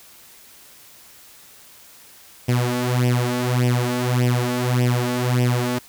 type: tone with flanger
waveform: sawtooth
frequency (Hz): 123.47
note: B2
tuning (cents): 0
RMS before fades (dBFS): -20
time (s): 2.48-5.79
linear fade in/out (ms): 10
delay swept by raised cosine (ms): 0.36 to 3.56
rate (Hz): 1.7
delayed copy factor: +0.8
effects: white hiss -47 dBFS RMS until 5.88 s